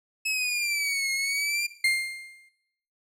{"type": "exponential two-way sweep", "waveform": "sawtooth", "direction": "down then up", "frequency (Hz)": [2594, 2149, 2399], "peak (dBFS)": -22, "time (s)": [0.25, 1.67], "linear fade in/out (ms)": 10, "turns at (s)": 1.12}
{"type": "tone with exponential decay", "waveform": "35% pulse", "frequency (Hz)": 2112, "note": "C7", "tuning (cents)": 16, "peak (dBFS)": -17, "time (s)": [1.84, 2.49], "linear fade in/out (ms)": 5, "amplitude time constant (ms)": 140}
{"effects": ["noise-tail reverb RT60 0.9 s tail -17 dB re dry", "low-pass 12000 Hz 12 dB/octave"]}